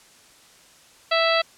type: harmonic tone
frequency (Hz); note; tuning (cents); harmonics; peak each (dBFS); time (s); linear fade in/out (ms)
659.3; E5; 0; 1 / 2 / 3 / 4 / 5 / 6 / 7; -21 / -24 / -26 / -27 / -28 / -29 / -29; 1.11-1.42; 10
effects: white hiss -52 dBFS RMS until 1.57 s + low-pass 9000 Hz 12 dB/octave